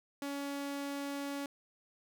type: tone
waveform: sawtooth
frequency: 281.6 Hz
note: C#4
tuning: 27 cents sharp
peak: -33 dBFS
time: 0.22-1.46 s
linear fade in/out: 2 ms
effects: none